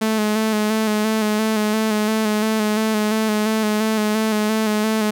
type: tone with vibrato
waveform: sawtooth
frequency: 215.7 Hz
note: A3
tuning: 34 cents flat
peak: -13 dBFS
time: 0.01-5.11 s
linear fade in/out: 10 ms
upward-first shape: square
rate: 2.9 Hz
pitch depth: 29 cents each way
effects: none